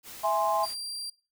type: noise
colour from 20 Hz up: white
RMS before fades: -44 dBFS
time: 0.03-0.76 s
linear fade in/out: 50 ms
type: chord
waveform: sine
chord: E augmented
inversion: none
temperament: equal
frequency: 659.3 / 830.6 / 1046.5 Hz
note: E5 / G#5 / B#5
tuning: 0 / 0 / 0 cents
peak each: -27 / -27 / -28 dBFS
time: 0.23-0.66 s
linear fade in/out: 20 ms
type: tone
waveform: 35% pulse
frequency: 4733 Hz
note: D8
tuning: 13 cents sharp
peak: -33 dBFS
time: 0.63-1.1 s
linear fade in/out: 5 ms
effects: noise-tail reverb RT60 0.3 s tail -20 dB re dry